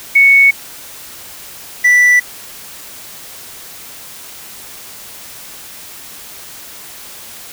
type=tone pair in turn; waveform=sine / triangle; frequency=2217 / 1970.3 Hz; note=C#7 / B6; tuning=0 / -5 cents; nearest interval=major second; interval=205 cents; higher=first; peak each=-4 dBFS; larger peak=neither; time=0.15-0.51 / 1.84-2.2 s; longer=neither; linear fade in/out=10 ms; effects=white hiss -33 dBFS RMS until 7.52 s